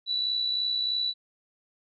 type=tone with amplitude modulation; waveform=sine; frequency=3951 Hz; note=B7; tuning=in tune; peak=-23 dBFS; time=0.06-1.14 s; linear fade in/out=50 ms; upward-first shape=sine; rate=63.1 Hz; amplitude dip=45%; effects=none